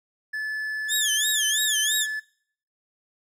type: tone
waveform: triangle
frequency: 1732 Hz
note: A6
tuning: 28 cents flat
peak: -25 dBFS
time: 0.33-2.2 s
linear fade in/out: 10 ms
type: tone with vibrato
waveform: 20% pulse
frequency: 3404 Hz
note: G#7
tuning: 42 cents sharp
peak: -16 dBFS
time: 0.88-2.07 s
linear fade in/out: 50 ms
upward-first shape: sine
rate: 3 Hz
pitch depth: 190 cents each way
effects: noise-tail reverb RT60 0.6 s tail -21 dB re dry